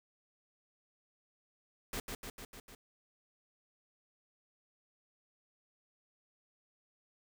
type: noise with echo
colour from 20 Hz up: pink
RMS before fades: -39 dBFS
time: 1.93-2 s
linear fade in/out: 2 ms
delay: 150 ms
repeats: 5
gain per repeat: -3 dB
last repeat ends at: 2.75 s
effects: none